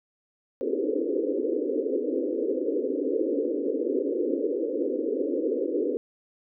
white band-pass noise, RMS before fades -27 dBFS, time 0.61-5.97 s, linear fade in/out 0 ms, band 260 to 520 Hz, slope 96 dB/octave, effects none

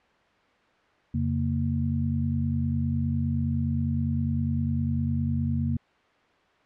sine tone cluster, 87.2 / 137 / 231.9 Hz, F2 / C#3 / A#3, -2 / -20 / -9 cents, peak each -28 dBFS, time 1.14-5.77 s, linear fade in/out 5 ms, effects white hiss -61 dBFS RMS until 6.65 s + low-pass 2000 Hz 12 dB/octave

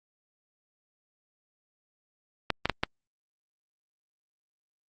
clicks, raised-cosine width 0.3 ms, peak -8 dBFS, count 4, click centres 2.503 / 2.656 / 2.697 / 2.835 s, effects Opus 48 kbps

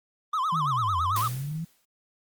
triangle tone with vibrato, 1143 Hz, D6, 47 cents flat, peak -22 dBFS, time 0.33-1.28 s, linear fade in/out 5 ms, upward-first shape sine, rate 9 Hz, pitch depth 220 cents each way
sine linear two-way sweep, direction down then up, 169.2 to 81.6 to 169.2 Hz, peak -29 dBFS, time 0.52-1.65 s, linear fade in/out 10 ms, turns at 1 s
white noise with exponential decay, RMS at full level -31 dBFS, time 1.16-1.85 s, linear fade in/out 2 ms, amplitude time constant 150 ms
effects Opus 32 kbps

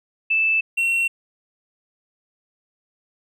sine / triangle tone pair in turn, 2636 / 2723 Hz, E7 / F7, -1 / -44 cents, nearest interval minor second, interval 57 cents, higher second, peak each -16 / -16 dBFS, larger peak neither, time 0.3-0.61 / 0.77-1.08 s, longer neither, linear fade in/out 10 ms, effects none

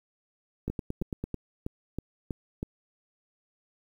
two click trains, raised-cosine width 3 ms, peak -19 / -19 dBFS, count 7 / 6, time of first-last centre 0.7-2.629 / 0.68-1.24 s, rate 3.11 / 8.93 Hz, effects 9-bit

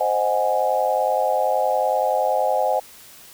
sine chord, Ab dominant seventh, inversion first, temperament equal, 523.3 / 622.3 / 740 / 830.6 Hz, C5 / Eb5 / Gb5 / Ab5, 0 / 0 / 0 / 0 cents, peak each -23 dBFS, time 0-2.8 s, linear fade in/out 10 ms, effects white hiss -45 dBFS RMS until 3.33 s

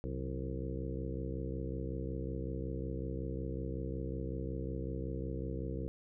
harmonic tone with a mistuned harmonic, 65.41 Hz, C2, in tune, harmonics 1 / 2 / 3 / 4 / 5 / 6 / 7 / 8, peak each -40 / -42 / -45 / -47 / -45 / -49 / -45 / -50 dBFS, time 0.04-5.88 s, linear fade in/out 0 ms, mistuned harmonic 3, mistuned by -98 cents, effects none

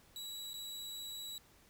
sawtooth tone with dropouts, 3905 Hz, B7, 20 cents flat, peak -40 dBFS, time 0.16-1.38 s, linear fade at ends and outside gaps 1 ms, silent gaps 0.533-0.54 s, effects pink hiss -65 dBFS RMS until 1.69 s

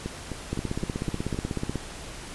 two click trains, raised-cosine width 3 ms, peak -15 / -18 dBFS, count 21 / 6, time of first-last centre 0.53-1.757 / 0.06-1.345 s, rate 16.3 / 3.89 Hz, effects pink hiss -40 dBFS RMS until 2.34 s + resampled to 24000 Hz

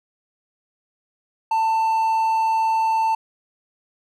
triangle tone, 891 Hz, A5, 22 cents sharp, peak -15 dBFS, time 1.51-3.15 s, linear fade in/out 5 ms, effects none

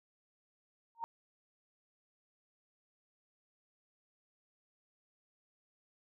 sine tone with exponential growth, 923 Hz, A#5, 17 cents flat, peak -31 dBFS, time 0.95-1.04 s, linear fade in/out 0 ms, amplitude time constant 18 ms, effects none

